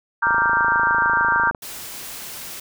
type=chord; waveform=sine; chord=G minor seventh; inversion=first; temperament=equal; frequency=932.3 / 1174.7 / 1396.9 / 1568 Hz; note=Bb5 / D6 / F6 / G6; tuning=0 / 0 / 0 / 0 cents; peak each=-21 / -23 / -22 / -19 dBFS; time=0.22-1.51 s; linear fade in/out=10 ms
type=click train; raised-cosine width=1 ms; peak=-15 dBFS; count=35; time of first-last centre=0.27-1.548 s; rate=26.6 Hz
type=noise; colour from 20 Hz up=white; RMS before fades=-34 dBFS; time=1.62-2.6 s; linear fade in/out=5 ms
effects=none